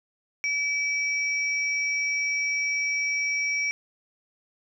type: tone pair together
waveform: sine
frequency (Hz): 2300 / 5611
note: D7 / F8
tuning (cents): -37 / +7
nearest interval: octave + minor third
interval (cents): 1544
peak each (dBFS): -24 / -34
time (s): 0.44-3.71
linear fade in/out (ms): 0
effects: none